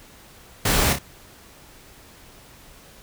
pink noise with echo, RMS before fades -20 dBFS, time 0.65-0.93 s, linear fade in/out 5 ms, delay 29 ms, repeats 2, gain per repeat -6 dB, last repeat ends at 0.988 s, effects pink hiss -48 dBFS RMS until 3.02 s

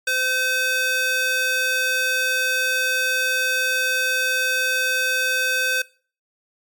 square tone with high-pass filter, 513 Hz, C5, 34 cents flat, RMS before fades -21 dBFS, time 0.07-5.82 s, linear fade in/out 5 ms, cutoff 1400 Hz, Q 1.4, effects noise-tail reverb RT60 0.4 s tail -21 dB re dry + MP3 96 kbps

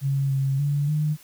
sine tone with pitch steps, 137.7 / 135.6 / 143.9 / 151.7 Hz, C#3 / C#3 / D3 / D#3, -11 / -38 / -35 / -44 cents, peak -20 dBFS, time 0.01-1.17 s, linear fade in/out 50 ms, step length 290 ms, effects white hiss -51 dBFS RMS until 1.23 s

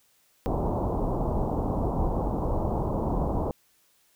pink low-pass noise, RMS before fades -27 dBFS, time 0.46-3.51 s, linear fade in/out 0 ms, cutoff 1000 Hz, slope 48 dB/octave, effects white hiss -65 dBFS RMS until 4.15 s

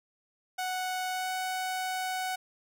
sawtooth tone with pitch glide, 740 to 744.7 Hz, F#5 to F#5, 0 to +11 cents, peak -27 dBFS, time 0.58-2.36 s, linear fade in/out 10 ms, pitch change +11 cents, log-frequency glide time 1.11-1.31 s, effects none

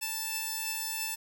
5% pulse tone pair together, 880 / 2637 Hz, A5 / E7, 0 / 0 cents, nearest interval octave + perfect fifth, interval 1900 cents, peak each -25 dBFS, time 0.01-1.16 s, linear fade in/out 20 ms, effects none

